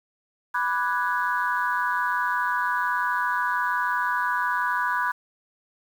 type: chord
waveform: sine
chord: G# half-diminished seventh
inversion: first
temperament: equal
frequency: 987.8 / 1174.7 / 1480 / 1661.2 Hz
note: B5 / D6 / F#6 / G#6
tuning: 0 / 0 / 0 / 0 cents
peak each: -25 / -30 / -27 / -29 dBFS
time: 0.54-5.12 s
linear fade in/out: 10 ms
effects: tanh soft clip ceiling -12 dBFS + 8-bit